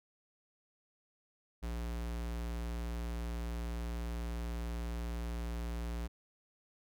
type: tone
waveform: square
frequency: 58.27 Hz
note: A#1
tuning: in tune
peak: -37 dBFS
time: 1.62-6.08 s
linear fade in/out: 20 ms
effects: none